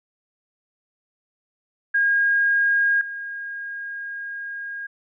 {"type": "tone with level steps", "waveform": "sine", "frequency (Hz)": 1627, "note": "G#6", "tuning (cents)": -36, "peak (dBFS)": [-16, -29], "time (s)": [1.94, 4.87], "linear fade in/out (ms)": 10, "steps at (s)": 3.01, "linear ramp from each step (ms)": 2, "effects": []}